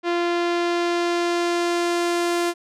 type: tone with low-pass filter sweep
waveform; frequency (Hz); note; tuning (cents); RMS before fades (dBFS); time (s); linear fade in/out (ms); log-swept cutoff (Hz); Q
sawtooth; 345.9; F4; -17; -22; 0.03-2.54; 50; 3500 to 11000; 0.82
effects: none